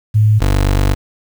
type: tone pair in turn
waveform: sine / 25% pulse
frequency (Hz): 107.1 / 48.65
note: A2 / G1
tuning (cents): -46 / -12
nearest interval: octave + major second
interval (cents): 1366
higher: first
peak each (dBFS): -7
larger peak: neither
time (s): 0.14-0.4 / 0.4-0.95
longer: second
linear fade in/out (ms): 20
effects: 7-bit